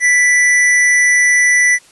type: tone with amplitude modulation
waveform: square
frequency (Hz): 1975.5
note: B6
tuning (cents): 0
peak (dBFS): -8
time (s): 0-1.79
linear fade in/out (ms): 50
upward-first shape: sine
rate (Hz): 289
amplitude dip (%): 25
effects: white hiss -46 dBFS RMS until 1.91 s + resampled to 24000 Hz